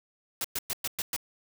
white noise bursts, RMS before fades -31 dBFS, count 6, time 0.41-1.164 s, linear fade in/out 2 ms, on 34 ms, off 110 ms, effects none

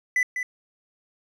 triangle tone with echo, 1996 Hz, B6, 18 cents sharp, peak -17 dBFS, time 0.16-0.23 s, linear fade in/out 2 ms, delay 200 ms, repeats 1, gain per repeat -7 dB, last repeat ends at 0.43 s, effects resampled to 32000 Hz

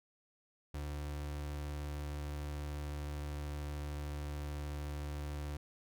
35% pulse tone, 73.42 Hz, D2, in tune, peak -37 dBFS, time 0.74-5.57 s, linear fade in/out 5 ms, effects none

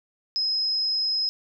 sine tone, 5110 Hz, D#8, 45 cents sharp, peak -22 dBFS, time 0.36-1.29 s, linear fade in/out 0 ms, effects none

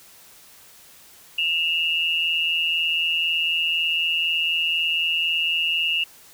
sine tone pair together, 2691 / 2855 Hz, E7 / F7, +35 / +37 cents, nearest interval minor second, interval 102 cents, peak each -23 / -22 dBFS, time 1.38-6.04 s, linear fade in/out 5 ms, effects white hiss -49 dBFS RMS until 6.33 s

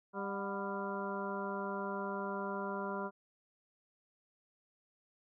harmonic tone with a mistuned harmonic, 198.4 Hz, G3, 21 cents sharp, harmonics 1 / 2 / 3 / 4 / 5 / 6 / 7, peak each -42 / -42 / -44 / -48 / -42 / -48 / -45 dBFS, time 0.13-3.11 s, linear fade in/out 50 ms, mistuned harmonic 4, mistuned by -110 cents, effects none

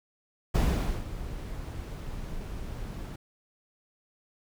brown noise with ADSR envelope, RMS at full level -22 dBFS, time 0.54-3.16 s, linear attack 13 ms, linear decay 480 ms, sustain -15 dB, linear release 5 ms, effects none

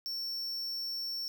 square tone, 5440 Hz, F8, 46 cents flat, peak -35 dBFS, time 0.06-1.28 s, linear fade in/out 0 ms, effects none

